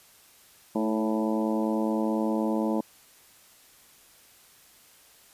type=harmonic tone with a mistuned harmonic; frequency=109.7 Hz; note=A2; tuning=5 cents flat; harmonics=2 / 3 / 4 / 5 / 6 / 7 / 8 / 9; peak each=-27 / -29 / -35 / -33 / -37 / -41 / -37 / -40 dBFS; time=0.75-2.81 s; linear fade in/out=5 ms; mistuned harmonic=3; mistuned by=-29 cents; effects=white hiss -56 dBFS RMS until 5.33 s + resampled to 32000 Hz